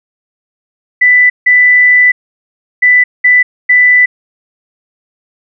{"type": "tone bursts at uneven times", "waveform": "sine", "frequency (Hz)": 1987, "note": "B6", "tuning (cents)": 10, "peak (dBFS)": -3, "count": 5, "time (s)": [[1.01, 1.3], [1.46, 2.12], [2.82, 3.04], [3.24, 3.43], [3.69, 4.06]], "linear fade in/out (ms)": 10, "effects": []}